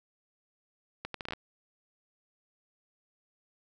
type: accelerating click train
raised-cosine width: 0.3 ms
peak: -20 dBFS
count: 8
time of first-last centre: 1.05-1.334 s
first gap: 93 ms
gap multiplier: 0.7
effects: none